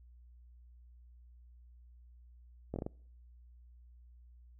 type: slowing click train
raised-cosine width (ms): 2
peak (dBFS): -24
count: 5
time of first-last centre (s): 2.74-2.865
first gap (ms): 21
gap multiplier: 1.27
effects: noise-tail reverb RT60 0.6 s tail -26 dB re dry + added 60 Hz sine -55 dBFS peak until 4.59 s